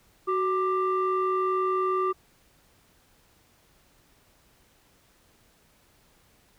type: tone pair together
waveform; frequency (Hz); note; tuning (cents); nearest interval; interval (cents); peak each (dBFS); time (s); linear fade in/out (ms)
sine; 373.4 / 1182.6; F#4 / D6; +16 / +12; octave + minor sixth; 1996; -24; 0.27-2.13; 20
effects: tanh soft clip ceiling -19 dBFS + pink hiss -62 dBFS RMS until 6.58 s